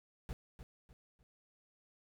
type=noise with echo; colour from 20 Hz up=brown; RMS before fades=-41 dBFS; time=0.29-0.33 s; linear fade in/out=0 ms; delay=300 ms; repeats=3; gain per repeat=-9 dB; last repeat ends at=1.23 s; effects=none